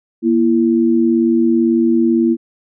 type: tone pair together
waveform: sine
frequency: 236.7 / 334.7 Hz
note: A#3 / E4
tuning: +27 / +26 cents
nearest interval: tritone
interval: 599 cents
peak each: -13 dBFS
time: 0.22-2.37 s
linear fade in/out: 50 ms
effects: none